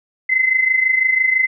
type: tone pair together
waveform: sine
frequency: 2029 / 2055 Hz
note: B6 / C7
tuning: +46 / -32 cents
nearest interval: unison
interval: 22 cents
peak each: -19 / -14 dBFS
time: 0.29-1.47 s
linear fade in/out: 10 ms
effects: none